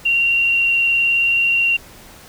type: tone with vibrato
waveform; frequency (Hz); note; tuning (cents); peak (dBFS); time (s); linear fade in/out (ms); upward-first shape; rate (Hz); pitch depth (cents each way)
sine; 2756; F7; -24; -13; 0.05-1.77; 10; sine; 19; 13
effects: pink hiss -42 dBFS RMS until 2.28 s